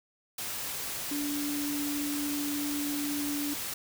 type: tone in noise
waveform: sine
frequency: 289.9 Hz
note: D4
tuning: 22 cents flat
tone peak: -31 dBFS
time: 1.11-3.54 s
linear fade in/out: 5 ms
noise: white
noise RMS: -36 dBFS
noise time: 0.38-3.74 s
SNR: +2 dB
effects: none